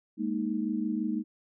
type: chord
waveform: sine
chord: Ab suspended second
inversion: none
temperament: just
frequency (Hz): 207.7 / 233.6 / 311.5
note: Ab3 / Bb3 / Eb4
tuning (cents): 0 / +4 / +2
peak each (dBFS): -32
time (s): 0.17-1.24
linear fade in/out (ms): 50
effects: none